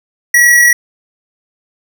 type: tone with amplitude modulation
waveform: square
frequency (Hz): 1926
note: B6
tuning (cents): -44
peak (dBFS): -4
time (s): 0.34-0.73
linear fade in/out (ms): 5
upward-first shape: sine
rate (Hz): 42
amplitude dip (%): 30
effects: none